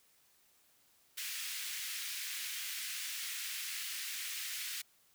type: high-pass noise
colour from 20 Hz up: pink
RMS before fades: -41 dBFS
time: 1.17-4.82 s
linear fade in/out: 10 ms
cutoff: 1900 Hz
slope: 24 dB/octave
effects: white hiss -69 dBFS RMS until 5.14 s